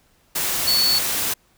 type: tone in noise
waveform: sine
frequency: 4435 Hz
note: C#8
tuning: in tune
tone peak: -16 dBFS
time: 0.67-0.99 s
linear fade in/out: 10 ms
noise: white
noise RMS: -23 dBFS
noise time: 0.35-1.34 s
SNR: +4 dB
effects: pink hiss -60 dBFS RMS until 1.57 s